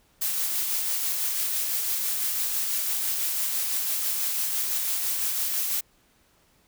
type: noise with tremolo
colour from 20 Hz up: blue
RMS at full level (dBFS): -26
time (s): 0.21-5.81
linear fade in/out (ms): 10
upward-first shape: sine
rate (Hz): 6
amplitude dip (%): 25
effects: pink hiss -63 dBFS RMS until 6.67 s